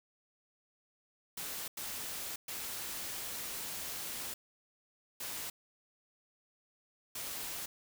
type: noise bursts at uneven times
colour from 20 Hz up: white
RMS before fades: -41 dBFS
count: 5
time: 1.37-1.68 / 1.77-2.36 / 2.48-4.34 / 5.2-5.5 / 7.15-7.66 s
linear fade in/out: 5 ms
effects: none